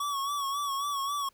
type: tone with vibrato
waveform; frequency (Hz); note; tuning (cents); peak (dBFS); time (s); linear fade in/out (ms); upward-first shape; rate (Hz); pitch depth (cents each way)
square; 1125; C#6; +25; -30; 0-1.29; 5; sine; 3.7; 56
effects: pink hiss -66 dBFS RMS until 1.33 s